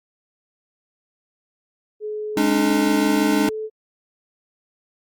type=tone with pitch glide; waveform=sine; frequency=425.1 to 434.5 Hz; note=G#4 to A4; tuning=+40 to -22 cents; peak=-25 dBFS; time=2-3.7 s; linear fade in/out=50 ms; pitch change=+38 cents; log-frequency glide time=2.51-2.86 s
type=chord; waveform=square; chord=Ab suspended fourth; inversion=none; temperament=equal with one note detuned; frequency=207.7 / 277.2 / 303.1 Hz; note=Ab3 / Db4 / Eb4; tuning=0 / 0 / -45 cents; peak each=-23 / -23 / -20 dBFS; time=2.37-3.49 s; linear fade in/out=2 ms
effects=Opus 48 kbps